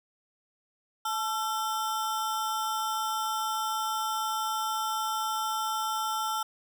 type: ring-modulated tone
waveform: square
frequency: 1108.7 Hz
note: C#6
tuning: in tune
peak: -26 dBFS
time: 1.05-6.43 s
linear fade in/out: 5 ms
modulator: 238 Hz
effects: none